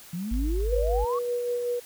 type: exponential sweep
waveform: sine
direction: up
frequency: 164.81 to 1161 Hz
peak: -29 dBFS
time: 0.13-1.19 s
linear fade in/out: 5 ms
type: tone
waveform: sine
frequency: 51.91 Hz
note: G#1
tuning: in tune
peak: -24 dBFS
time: 0.31-1.05 s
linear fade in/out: 10 ms
type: click train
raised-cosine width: 0.2 ms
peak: -33 dBFS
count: 4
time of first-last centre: 0.34-1.136 s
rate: 3.77 Hz
type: tone with tremolo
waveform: sine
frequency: 484.7 Hz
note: B4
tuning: 32 cents flat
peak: -24 dBFS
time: 0.72-1.8 s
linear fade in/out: 10 ms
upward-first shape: sine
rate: 5.3 Hz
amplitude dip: 30%
effects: white hiss -48 dBFS RMS until 1.85 s